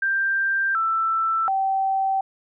sine tone with pitch steps, 1580 / 1329 / 773 Hz, G6 / E6 / G5, +13 / +14 / -24 cents, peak -19 dBFS, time 0.02-2.21 s, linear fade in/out 5 ms, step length 730 ms, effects none

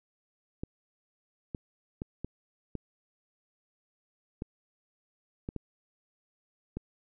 clicks, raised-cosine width 3 ms, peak -22 dBFS, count 9, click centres 0.635 / 1.548 / 2.019 / 2.246 / 2.753 / 4.421 / 5.489 / 5.563 / 6.77 s, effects none

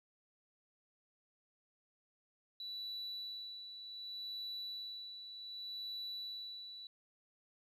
sine tone with tremolo, 3951 Hz, B7, in tune, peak -39 dBFS, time 2.6-6.87 s, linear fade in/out 2 ms, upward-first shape sine, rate 0.66 Hz, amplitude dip 60%, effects tanh soft clip ceiling -39 dBFS + 13-bit

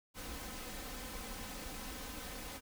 pink noise with comb filter, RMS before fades -45 dBFS, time 0.14-2.61 s, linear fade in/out 50 ms, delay 3.9 ms, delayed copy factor +0.6, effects none

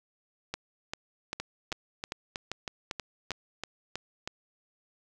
two click trains, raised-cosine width 0.2 ms, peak -17 / -16 dBFS, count 10 / 8, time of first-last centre 1.4-4.275 / 0.54-3.307 s, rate 3.13 / 2.53 Hz, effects none

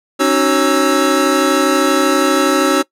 square tone cluster, 273.7 / 306.2 / 374.5 / 550 / 1316 Hz, C#4 / D#4 / F#4 / C#5 / E6, -22 / -28 / +21 / -14 / -3 cents, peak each -18 dBFS, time 0.19-2.83 s, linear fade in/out 20 ms, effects noise-tail reverb RT60 0.1 s tail -21 dB re dry + low-pass 12000 Hz 12 dB/octave

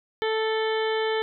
harmonic tone, 440 Hz, A4, in tune, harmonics 1 / 2 / 3 / 4 / 5 / 7 / 8 / 9, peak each -24 / -31 / -37 / -33 / -37 / -36 / -40 / -45 dBFS, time 0.22-1.22 s, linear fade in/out 0 ms, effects none

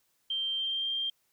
sine tone with pitch glide, 3150 to 3181 Hz, G7 to G7, +8 to +25 cents, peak -29 dBFS, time 0.3-1.1 s, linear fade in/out 5 ms, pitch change +17 cents, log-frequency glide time 0.57-0.89 s, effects white hiss -73 dBFS RMS until 1.32 s

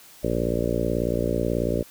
harmonic tone with a mistuned harmonic, 58.27 Hz, A#1, in tune, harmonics 1 / 2 / 3 / 4 / 5 / 6 / 7 / 8 / 9 / 10, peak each -31 / -31 / -31 / -31 / -31 / -31 / -31 / -31 / -31 / -31 dBFS, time 0.23-1.83 s, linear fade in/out 10 ms, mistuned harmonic 1, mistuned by -70 cents, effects white hiss -49 dBFS RMS until 1.9 s

